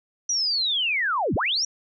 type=linear two-way sweep; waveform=sine; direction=down then up; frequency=5920 to 61.8 to 5920 Hz; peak=-21 dBFS; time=0.29-1.65 s; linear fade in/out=5 ms; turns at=1.35 s; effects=none